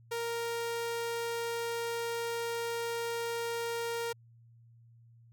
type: tone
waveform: sawtooth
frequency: 466.2 Hz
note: A#4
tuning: in tune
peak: -29 dBFS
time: 0.11-4.13 s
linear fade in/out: 10 ms
effects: added 116 Hz sine -56 dBFS peak until 5.32 s